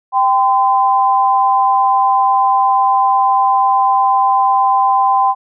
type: tone pair together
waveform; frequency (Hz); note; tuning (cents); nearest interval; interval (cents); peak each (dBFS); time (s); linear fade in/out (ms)
sine; 785.2 / 1023; G5 / C6; +3 / -39; perfect fourth; 458; -12; 0.12-5.35; 50
effects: none